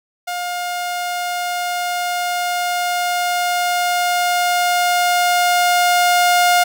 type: tone with level ramp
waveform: sawtooth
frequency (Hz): 710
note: F5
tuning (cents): +28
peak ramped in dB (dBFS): -18 to -7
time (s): 0.27-6.64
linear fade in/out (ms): 10
effects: none